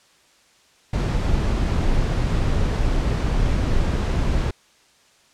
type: noise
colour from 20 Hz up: brown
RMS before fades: -20 dBFS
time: 0.93-4.51 s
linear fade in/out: 5 ms
effects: white hiss -56 dBFS RMS until 5.33 s + low-pass 7000 Hz 12 dB/octave